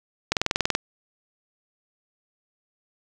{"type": "click train", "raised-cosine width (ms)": 0.2, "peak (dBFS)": -4, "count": 10, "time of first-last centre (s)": [0.32, 0.751], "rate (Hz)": 20.9, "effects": []}